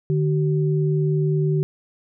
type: tone pair together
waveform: sine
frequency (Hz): 150.88 / 380.2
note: D3 / F#4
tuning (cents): +47 / +47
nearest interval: octave + major third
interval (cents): 1600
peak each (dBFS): -18 / -24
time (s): 0.1-1.63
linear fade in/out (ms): 0
effects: none